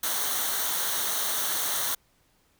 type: noise with comb filter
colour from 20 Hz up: white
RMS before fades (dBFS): -28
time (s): 0.03-1.95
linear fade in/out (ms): 5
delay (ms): 0.4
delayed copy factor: -0.65
effects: pink hiss -66 dBFS RMS until 2.59 s